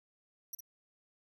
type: tone with echo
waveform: 10% pulse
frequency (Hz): 5800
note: F#8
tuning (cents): -35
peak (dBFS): -33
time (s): 0.53-0.55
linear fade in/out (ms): 5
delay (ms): 56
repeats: 1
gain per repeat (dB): -7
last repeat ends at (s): 0.606
effects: none